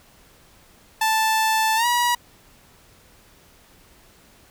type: tone with pitch glide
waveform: sawtooth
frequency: 880 to 965.2 Hz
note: A5 to B5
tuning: 0 to -40 cents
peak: -14 dBFS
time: 1.01-2.15 s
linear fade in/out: 5 ms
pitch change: +160 cents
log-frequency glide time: 1.76-1.86 s
effects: pink hiss -53 dBFS RMS until 4.5 s